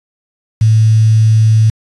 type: tone with quantisation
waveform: sine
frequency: 110 Hz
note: A2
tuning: in tune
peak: -5 dBFS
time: 0.61-1.7 s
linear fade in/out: 5 ms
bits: 5
effects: resampled to 24000 Hz